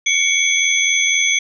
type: tone cluster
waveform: sine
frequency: 2201 / 2285 / 3371 / 6170 Hz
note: C#7 / D7 / G#7 / G8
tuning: -13 / -48 / +25 / -28 cents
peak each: -19 dBFS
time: 0.06-1.39 s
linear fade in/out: 5 ms
effects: none